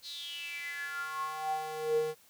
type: tone with high-pass filter sweep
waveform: square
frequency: 155.56 Hz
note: D#3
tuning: in tune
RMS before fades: -36 dBFS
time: 0.02-2.15 s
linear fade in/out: 50 ms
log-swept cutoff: 4300 to 370 Hz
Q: 9.2
effects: white hiss -62 dBFS RMS until 2.29 s